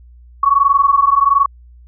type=tone pair together; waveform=sine; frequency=1106.7 / 1128 Hz; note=C#6 / C#6; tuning=-3 / +30 cents; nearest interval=unison; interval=33 cents; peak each=-12 dBFS; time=0.43-1.46 s; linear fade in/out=5 ms; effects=added 60 Hz sine -39 dBFS peak until 1.87 s

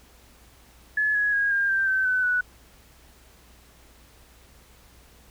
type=tone with pitch steps; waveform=sine; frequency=1710 / 1674.8 / 1640.3 / 1606.6 / 1573.5 / 1541.1 / 1509.4 / 1478.4 Hz; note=A6 / G#6 / G#6 / G6 / G6 / G6 / F#6 / F#6; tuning=-50 / +14 / -22 / +42 / +6 / -30 / +34 / -2 cents; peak=-20 dBFS; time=0.97-2.41 s; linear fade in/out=5 ms; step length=180 ms; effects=added 60 Hz sine -55 dBFS peak until 5.3 s + pink hiss -55 dBFS RMS until 5.3 s

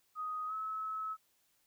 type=tone with pitch glide; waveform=sine; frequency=1250 to 1293.3 Hz; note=D#6 to E6; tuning=+8 to -33 cents; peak=-36 dBFS; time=0.15-1.17 s; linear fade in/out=50 ms; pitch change=+59 cents; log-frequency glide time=0.47-0.53 s; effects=white hiss -74 dBFS RMS until 1.66 s

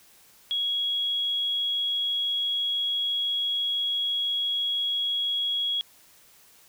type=tone; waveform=sine; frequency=3322 Hz; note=G#7; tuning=in tune; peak=-24 dBFS; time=0.51-5.81 s; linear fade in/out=0 ms; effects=white hiss -56 dBFS RMS until 6.68 s

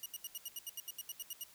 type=tone bursts; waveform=5% pulse; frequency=2900 Hz; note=F#7; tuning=35 cents flat; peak=-32 dBFS; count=14; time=0.03-1.437 s; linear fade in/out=2 ms; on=29 ms; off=77 ms; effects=white hiss -61 dBFS RMS until 1.54 s

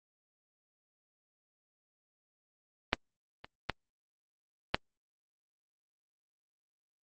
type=clicks; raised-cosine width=0.3 ms; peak=-8 / -28 / -13 / -8 dBFS; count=4; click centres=2.931 / 3.445 / 3.697 / 4.745 s; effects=Opus 24 kbps

